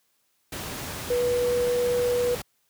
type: tone in noise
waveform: sine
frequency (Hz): 488.1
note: B4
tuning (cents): -20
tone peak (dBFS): -21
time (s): 1.1-2.35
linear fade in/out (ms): 5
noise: pink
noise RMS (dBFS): -34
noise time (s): 0.52-2.42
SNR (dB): +10
effects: white hiss -70 dBFS RMS until 2.69 s + high-pass 60 Hz 12 dB/octave